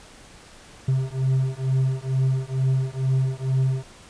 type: beating tone pair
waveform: triangle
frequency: 130.81 / 133.01 Hz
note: C3 / C3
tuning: 0 / +29 cents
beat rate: 2.2 Hz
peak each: -21 dBFS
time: 0.88-3.83 s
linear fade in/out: 5 ms
effects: pink hiss -47 dBFS RMS until 4.09 s + resampled to 22050 Hz